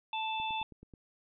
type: harmonic tone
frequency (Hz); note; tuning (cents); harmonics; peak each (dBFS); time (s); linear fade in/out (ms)
880; A5; 0; 1 / 3 / 4; -34 / -39 / -40; 0.13-0.63; 2
type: click train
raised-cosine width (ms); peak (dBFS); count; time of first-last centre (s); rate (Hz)
3; -38; 6; 0.4-0.938; 9.3
effects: none

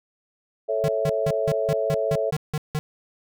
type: chord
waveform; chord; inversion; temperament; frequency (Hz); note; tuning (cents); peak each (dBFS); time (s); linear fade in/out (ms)
sine; A major; none; equal; 440 / 554.4 / 659.3; A4 / C#5 / E5; 0 / 0 / 0; -26 / -26 / -25; 0.68-2.31; 20
type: tone bursts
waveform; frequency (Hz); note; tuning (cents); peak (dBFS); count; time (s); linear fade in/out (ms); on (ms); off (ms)
square; 152.3; D#3; -37; -23; 10; 0.84-2.79; 0; 42; 170
effects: none

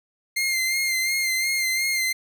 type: tone with vibrato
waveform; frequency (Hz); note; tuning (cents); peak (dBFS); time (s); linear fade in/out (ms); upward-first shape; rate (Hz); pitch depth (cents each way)
sawtooth; 2104; C7; +9; -18; 0.36-2.13; 10; sine; 2.8; 35
effects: none

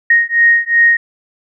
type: beating tone pair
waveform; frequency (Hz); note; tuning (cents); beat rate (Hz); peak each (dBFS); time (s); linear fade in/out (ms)
sine; 1864.7 / 1867.4; A#6 / A#6; 0 / +3; 2.7; -11; 0.1-0.97; 5
effects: none

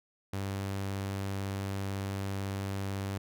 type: tone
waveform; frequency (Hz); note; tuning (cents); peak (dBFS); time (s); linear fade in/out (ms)
sawtooth; 98; G2; 0; -29; 0.33-3.18; 5
effects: none

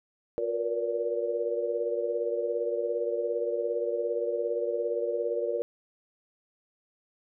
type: tone cluster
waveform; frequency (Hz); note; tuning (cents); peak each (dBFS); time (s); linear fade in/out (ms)
sine; 357.1 / 468.9 / 486.3 / 577; F4 / A#4 / B4 / D5; +39 / +10 / -27 / -31; -35 / -30 / -35 / -32; 0.38-5.62; 0
effects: none

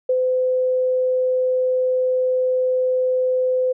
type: tone with ADSR envelope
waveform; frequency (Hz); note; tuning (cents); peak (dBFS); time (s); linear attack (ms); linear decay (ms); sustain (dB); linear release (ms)
sine; 510; C5; -44; -14; 0.09-3.73; 6; 54; -2; 15
effects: none

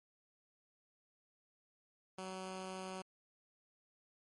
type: tone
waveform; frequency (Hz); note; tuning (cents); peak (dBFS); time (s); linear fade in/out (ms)
10% pulse; 187.7; F#3; +25; -35; 2.18-3.02; 5
effects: MP3 48 kbps

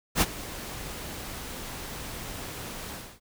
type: noise with ADSR envelope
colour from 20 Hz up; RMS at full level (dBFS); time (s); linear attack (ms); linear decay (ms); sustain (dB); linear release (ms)
pink; -20; 0.15-3.2; 63; 37; -18; 270
effects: none

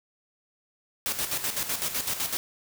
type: noise with tremolo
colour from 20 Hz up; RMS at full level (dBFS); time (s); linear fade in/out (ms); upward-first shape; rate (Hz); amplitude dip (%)
white; -28; 1.06-2.37; 0; square; 7.9; 60
effects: none

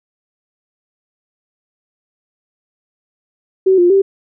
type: tone with pitch steps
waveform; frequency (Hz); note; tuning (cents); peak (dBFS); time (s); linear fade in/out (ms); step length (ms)
sine; 379.4 / 351.7 / 390.7; F#4 / F4 / G4; +43 / +12 / -6; -7; 3.66-4.02; 10; 120
effects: none

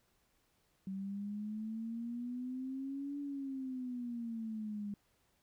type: exponential two-way sweep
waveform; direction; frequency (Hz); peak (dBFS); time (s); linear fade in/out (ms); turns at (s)
sine; up then down; 190.3 to 287.1 to 202.1; -38; 0.87-4.94; 2; 3.19
effects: pink hiss -75 dBFS RMS until 5.42 s

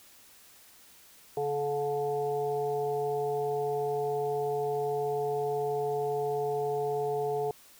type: harmonic tone with a mistuned harmonic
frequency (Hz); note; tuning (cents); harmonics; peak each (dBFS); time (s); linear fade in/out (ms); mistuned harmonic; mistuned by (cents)
143.6; D3; -39; 1 / 3 / 5 / 6; -41 / -29 / -34 / -41; 1.37-7.51; 2; 6; +23
effects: white hiss -56 dBFS RMS until 7.79 s

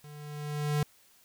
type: tone with level ramp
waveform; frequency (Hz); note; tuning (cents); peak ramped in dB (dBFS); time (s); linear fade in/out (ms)
square; 148.2; D3; +16; -47 to -25; 0.04-0.83; 2
effects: white hiss -62 dBFS RMS until 1.24 s

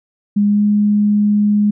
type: tone with pitch glide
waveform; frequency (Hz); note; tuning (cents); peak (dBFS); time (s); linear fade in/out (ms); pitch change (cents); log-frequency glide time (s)
sine; 204.9 to 207.6; G#3 to G#3; -23 to 0; -10; 0.36-1.71; 10; +23; 0.46-0.63
effects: none

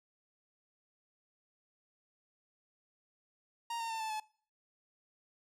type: tone with pitch steps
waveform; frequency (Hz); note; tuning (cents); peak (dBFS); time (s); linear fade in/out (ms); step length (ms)
45% pulse; 932.3 / 914.2 / 896.4 / 879 / 861.9; A#5 / A#5 / A5 / A5 / A5; 0 / -34 / +32 / -2 / -36; -36; 3.7-4.2; 5; 100
effects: noise-tail reverb RT60 0.5 s tail -24 dB re dry + low-pass 11000 Hz 12 dB/octave

